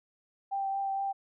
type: tone with vibrato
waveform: sine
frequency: 784 Hz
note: G5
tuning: in tune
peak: -29 dBFS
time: 0.51-1.13 s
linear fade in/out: 20 ms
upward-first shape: triangle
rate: 4.3 Hz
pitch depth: 15 cents each way
effects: none